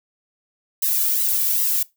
violet noise with flanger, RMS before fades -20 dBFS, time 0.82-1.83 s, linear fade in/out 5 ms, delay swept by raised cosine 1 to 1.75 ms, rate 2.5 Hz, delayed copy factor +0.7, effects noise-tail reverb RT60 0.2 s tail -21 dB re dry

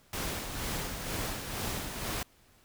pink noise with tremolo, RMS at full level -34 dBFS, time 0.13-2.23 s, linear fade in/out 2 ms, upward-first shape sine, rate 2.1 Hz, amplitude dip 45%, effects pink hiss -63 dBFS RMS until 2.64 s

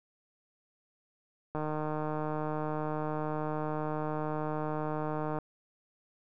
click train, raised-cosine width 1 ms, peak -21 dBFS, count 588, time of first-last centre 1.55-5.387 s, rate 153 Hz, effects none

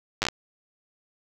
slowing click train, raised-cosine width 0.2 ms, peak -7 dBFS, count 6, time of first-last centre 0.22-0.286 s, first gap 9 ms, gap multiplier 1.19, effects none

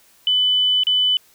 sine tone with dropouts, 3000 Hz, F#7, 23 cents sharp, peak -14 dBFS, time 0.27-1.17 s, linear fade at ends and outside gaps 1 ms, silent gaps 0.835-0.869 s, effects white hiss -54 dBFS RMS until 1.34 s

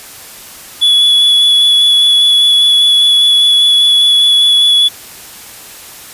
triangle tone with vibrato, 3406 Hz, G#7, 43 cents sharp, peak -4 dBFS, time 0.81-4.89 s, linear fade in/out 20 ms, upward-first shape square, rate 5 Hz, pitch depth 10 cents each way, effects white hiss -32 dBFS RMS until 6.13 s + resampled to 32000 Hz

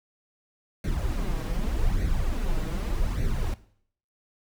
brown noise with flanger, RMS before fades -26 dBFS, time 0.84-3.54 s, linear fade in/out 2 ms, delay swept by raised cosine 0.48 to 6.38 ms, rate 0.84 Hz, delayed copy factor +0.7, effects noise-tail reverb RT60 0.6 s tail -17 dB re dry

